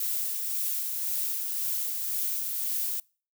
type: noise with tremolo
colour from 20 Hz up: violet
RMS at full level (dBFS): -29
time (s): 0-3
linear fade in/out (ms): 2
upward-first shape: sine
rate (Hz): 1.9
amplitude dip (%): 30
effects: noise-tail reverb RT60 0.4 s tail -26 dB re dry